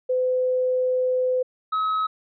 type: tone pair in turn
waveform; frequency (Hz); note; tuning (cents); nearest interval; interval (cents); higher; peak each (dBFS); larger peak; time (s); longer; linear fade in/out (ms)
sine / triangle; 508 / 1280.1; B4 / D#6; +49 / +49; octave + major third; 1600; second; -19; neither; 0.09-1.43 / 1.72-2.07; first; 10
effects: resampled to 11025 Hz